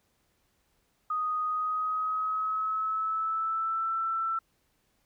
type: tone with pitch glide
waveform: sine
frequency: 1244.5 to 1333.8 Hz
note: D#6 to E6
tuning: 0 to +20 cents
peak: -27 dBFS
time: 1.1-4.39 s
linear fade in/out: 5 ms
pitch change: +120 cents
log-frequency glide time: 1.45-3.92 s
effects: pink hiss -72 dBFS RMS until 5.05 s